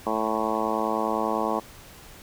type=harmonic tone; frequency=110 Hz; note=A2; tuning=in tune; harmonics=2 / 3 / 4 / 5 / 6 / 7 / 8 / 9 / 10; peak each=-32 / -32 / -32 / -32 / -32 / -32 / -32 / -32 / -32 dBFS; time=0.06-1.6 s; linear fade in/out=10 ms; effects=pink hiss -47 dBFS RMS until 2.22 s